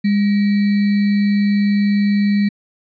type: tone with sample-and-hold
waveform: sine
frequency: 203.5 Hz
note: G#3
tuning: 35 cents flat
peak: -12 dBFS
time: 0.04-2.49 s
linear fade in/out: 10 ms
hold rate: 2100 Hz
effects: resampled to 11025 Hz